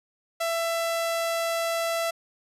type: tone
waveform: sawtooth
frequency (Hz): 667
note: E5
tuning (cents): +20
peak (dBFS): -21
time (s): 0.4-2.11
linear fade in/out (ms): 10
effects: resampled to 32000 Hz